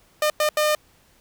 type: tone bursts at uneven times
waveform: sawtooth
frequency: 606 Hz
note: D#5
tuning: 46 cents flat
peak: -14 dBFS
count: 3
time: 0.22-0.3 / 0.4-0.49 / 0.57-0.75 s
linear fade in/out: 2 ms
effects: pink hiss -58 dBFS RMS until 1.2 s

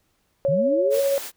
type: tone with tremolo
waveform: sine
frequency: 554.4 Hz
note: C#5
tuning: in tune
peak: -17 dBFS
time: 0.45-1.18 s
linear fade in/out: 0 ms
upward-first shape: sine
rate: 15 Hz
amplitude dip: 25%
type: linear sweep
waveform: sine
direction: up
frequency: 132.2 to 481.7 Hz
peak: -23 dBFS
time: 0.48-1 s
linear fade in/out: 10 ms
type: high-pass noise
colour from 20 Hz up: white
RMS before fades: -34 dBFS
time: 0.9-1.32 s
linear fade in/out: 50 ms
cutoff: 270 Hz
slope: 12 dB/octave
effects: pink hiss -68 dBFS RMS until 1.36 s

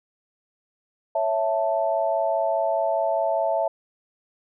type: chord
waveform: sine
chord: A major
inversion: first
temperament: equal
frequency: 554.4 / 659.3 / 880 Hz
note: C#5 / E5 / A5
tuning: 0 / 0 / 0 cents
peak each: -27 / -22 / -27 dBFS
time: 1.15-3.68 s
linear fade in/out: 5 ms
effects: none

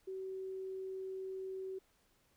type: tone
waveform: sine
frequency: 379.9 Hz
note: F#4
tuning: 46 cents sharp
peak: -40 dBFS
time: 0.07-1.79 s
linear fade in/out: 10 ms
effects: pink hiss -73 dBFS RMS until 2.36 s

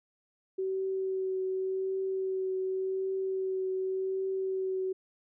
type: tone with vibrato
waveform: sine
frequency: 379.4 Hz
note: F#4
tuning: 43 cents sharp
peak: -29 dBFS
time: 0.58-4.93 s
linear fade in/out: 10 ms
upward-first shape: triangle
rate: 0.88 Hz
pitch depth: 16 cents each way
effects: none

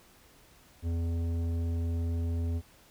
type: tone with tanh clipping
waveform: triangle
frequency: 84 Hz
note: E2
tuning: 33 cents sharp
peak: -30 dBFS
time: 0.82-2.62 s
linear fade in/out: 50 ms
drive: 16 dB
effects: pink hiss -59 dBFS RMS until 2.9 s

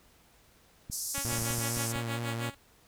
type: clicks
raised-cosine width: 5 ms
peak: -28 dBFS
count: 10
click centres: 0.899 / 1.181 / 1.25 / 1.324 / 1.386 / 1.421 / 1.507 / 1.584 / 1.771 / 1.96 s
type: band-pass noise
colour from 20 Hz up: pink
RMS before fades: -36 dBFS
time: 0.91-1.93 s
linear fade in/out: 20 ms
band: 5100 to 13000 Hz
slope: 48 dB/octave
type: tone with tremolo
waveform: 5% pulse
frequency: 279 Hz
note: C#4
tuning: 11 cents sharp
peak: -23 dBFS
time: 1.14-2.55 s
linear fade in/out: 10 ms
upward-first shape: sine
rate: 6.3 Hz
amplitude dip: 85%
type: tone with vibrato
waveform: sawtooth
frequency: 116.6 Hz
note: A#2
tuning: 1 cent sharp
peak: -29 dBFS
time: 1.25-2.5 s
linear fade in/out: 5 ms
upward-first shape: sine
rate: 4.4 Hz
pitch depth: 27 cents each way
effects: pink hiss -62 dBFS RMS until 2.87 s

